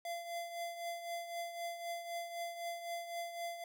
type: tone with tremolo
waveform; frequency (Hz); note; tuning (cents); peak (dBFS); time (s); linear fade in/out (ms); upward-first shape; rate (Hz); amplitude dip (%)
square; 685; F5; -34; -38; 0.05-3.64; 2; triangle; 3.9; 65
effects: none